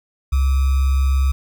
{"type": "tone with sample-and-hold", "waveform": "sine", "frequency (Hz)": 67.2, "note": "C2", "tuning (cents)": 47, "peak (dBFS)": -13, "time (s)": [0.32, 1.32], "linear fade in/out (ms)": 10, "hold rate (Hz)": 1225, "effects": []}